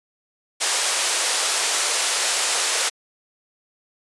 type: band-pass noise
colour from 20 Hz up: white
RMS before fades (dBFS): -22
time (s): 0.6-2.9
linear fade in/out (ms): 20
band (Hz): 430 to 9700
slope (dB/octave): 24
effects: resampled to 24000 Hz

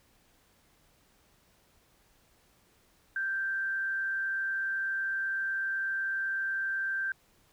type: tone with frequency modulation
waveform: sine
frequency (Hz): 1568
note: G6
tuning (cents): 0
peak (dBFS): -29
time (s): 3.16-7.12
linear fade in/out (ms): 2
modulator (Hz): 150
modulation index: 0.21
effects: pink hiss -66 dBFS RMS until 7.52 s

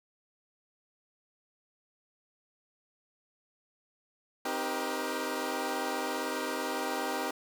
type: chord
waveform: 15% pulse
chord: C minor seventh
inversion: none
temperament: equal with one note detuned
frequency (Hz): 261.6 / 311.1 / 392 / 475.7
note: C4 / Eb4 / G4 / Bb4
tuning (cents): 0 / 0 / 0 / +35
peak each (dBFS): -31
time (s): 4.45-7.31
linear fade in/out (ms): 5
effects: none

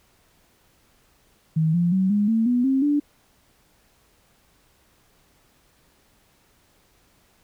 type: tone with pitch steps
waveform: sine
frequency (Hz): 158.9 / 173.28 / 188.97 / 206.1 / 224.7 / 245.1 / 267.2 / 291.4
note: D#3 / F3 / F#3 / G#3 / A3 / B3 / C4 / D4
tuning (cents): +37 / -13 / +37 / -13 / +37 / -13 / +36 / -13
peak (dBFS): -17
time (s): 1.56-3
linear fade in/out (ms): 10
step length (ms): 180
effects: pink hiss -61 dBFS RMS until 7.43 s

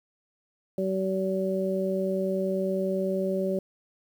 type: harmonic tone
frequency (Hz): 190.3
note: F#3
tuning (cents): +49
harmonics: 1 / 2 / 3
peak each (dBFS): -29 / -29 / -29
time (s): 0.78-3.59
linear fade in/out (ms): 2
effects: 9-bit

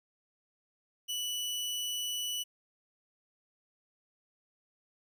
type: tone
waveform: sawtooth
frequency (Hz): 2960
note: F#7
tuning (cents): 0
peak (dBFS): -30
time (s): 1.08-2.44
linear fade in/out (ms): 20
effects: 12-bit

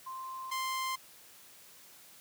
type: tone pair in turn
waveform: sine / sawtooth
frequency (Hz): 1046.5 / 1046.5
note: C6 / C6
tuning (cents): 0 / 0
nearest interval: unison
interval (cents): 0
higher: neither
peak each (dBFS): -39 / -29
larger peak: second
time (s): 0.06-0.51 / 0.51-0.96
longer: neither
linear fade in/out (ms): 10
effects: white hiss -56 dBFS RMS until 2.2 s + high-pass 80 Hz 12 dB/octave

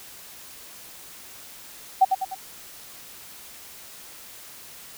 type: tone with echo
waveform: sine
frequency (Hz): 764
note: G5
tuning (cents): -45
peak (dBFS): -11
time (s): 2.01-2.05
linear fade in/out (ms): 10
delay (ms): 100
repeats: 3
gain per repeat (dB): -6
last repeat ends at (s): 2.35
effects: white hiss -44 dBFS RMS until 4.97 s

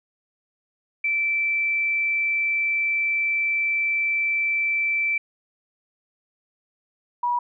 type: tone pair in turn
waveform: sine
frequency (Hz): 2330 / 967.8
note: D7 / B5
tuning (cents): -14 / -35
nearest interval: octave + minor third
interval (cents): 1521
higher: first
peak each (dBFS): -20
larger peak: neither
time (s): 1.04-5.18 / 7.23-7.39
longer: first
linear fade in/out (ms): 5
effects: none

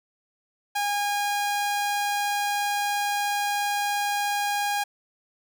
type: tone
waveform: sawtooth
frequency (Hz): 817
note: G#5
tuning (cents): -29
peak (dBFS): -20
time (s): 0.75-4.84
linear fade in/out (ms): 10
effects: none

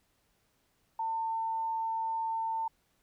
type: tone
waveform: sine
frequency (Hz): 899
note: A5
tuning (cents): +37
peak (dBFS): -30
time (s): 0.99-2.68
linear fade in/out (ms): 5
effects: pink hiss -73 dBFS RMS until 3.02 s

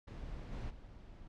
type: noise with level steps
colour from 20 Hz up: brown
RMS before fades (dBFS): -45 / -41 / -53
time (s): 0.07-1.28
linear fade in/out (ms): 10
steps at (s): 0.51 / 0.69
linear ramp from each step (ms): 20
effects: low-pass 5000 Hz 12 dB/octave

